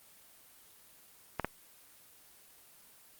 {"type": "clicks", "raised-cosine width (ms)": 0.5, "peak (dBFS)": -16, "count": 2, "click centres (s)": [1.397, 1.446], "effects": ["white hiss -59 dBFS RMS until 3.19 s", "Opus 24 kbps"]}